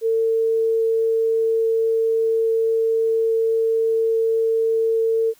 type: tone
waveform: sine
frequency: 450.6 Hz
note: A4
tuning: 41 cents sharp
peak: -16 dBFS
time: 0.01-5.34 s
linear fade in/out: 50 ms
effects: white hiss -55 dBFS RMS until 5.39 s